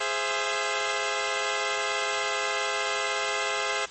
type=chord; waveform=10% pulse; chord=Ab augmented; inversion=none; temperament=equal with one note detuned; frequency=415.3 / 523.3 / 669.6 Hz; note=Ab4 / C5 / E5; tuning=0 / 0 / +27 cents; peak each=-22 dBFS; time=0-3.86 s; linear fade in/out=10 ms; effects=white hiss -44 dBFS RMS until 3.9 s + MP3 32 kbps